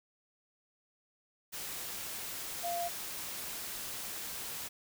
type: tone in noise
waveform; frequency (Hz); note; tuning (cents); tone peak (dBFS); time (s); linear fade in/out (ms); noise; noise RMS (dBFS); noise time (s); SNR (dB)
sine; 692; F5; -16; -33; 2.63-2.89; 20; white; -41; 1.52-4.69; +5
effects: none